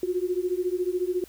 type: beating tone pair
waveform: sine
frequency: 354.6 / 368.6 Hz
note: F4 / F#4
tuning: +26 / -7 cents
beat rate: 14 Hz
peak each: -27 dBFS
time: 0.03-1.24 s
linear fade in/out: 2 ms
effects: added 60 Hz sine -56 dBFS peak until 1.28 s + white hiss -53 dBFS RMS until 1.28 s